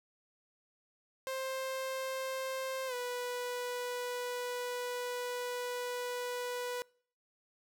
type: tone with pitch glide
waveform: sawtooth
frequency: 527 to 491.7 Hz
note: C5 to B4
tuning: +12 to -8 cents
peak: -32 dBFS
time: 1.27-6.82 s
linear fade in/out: 0 ms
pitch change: -120 cents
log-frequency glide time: 2.87-2.94 s
effects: noise-tail reverb RT60 0.5 s tail -25 dB re dry